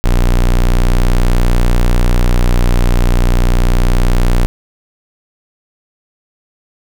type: tone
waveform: square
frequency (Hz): 30.17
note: B0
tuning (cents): -40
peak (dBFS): -8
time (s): 0.04-4.46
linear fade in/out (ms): 0
effects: none